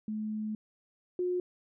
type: tone pair in turn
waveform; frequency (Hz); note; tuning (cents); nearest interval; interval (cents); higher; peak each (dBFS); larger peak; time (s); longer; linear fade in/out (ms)
sine; 214.9 / 359.9; A3 / F#4; -41 / -48; major sixth; 893; second; -32 / -28; second; 0.08-0.55 / 1.19-1.4; first; 2
effects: none